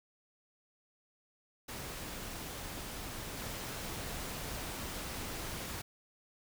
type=noise with level steps; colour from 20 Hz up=pink; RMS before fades=-43 / -41 dBFS; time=1.68-5.82 s; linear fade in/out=10 ms; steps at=3.37 s; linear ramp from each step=5 ms; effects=none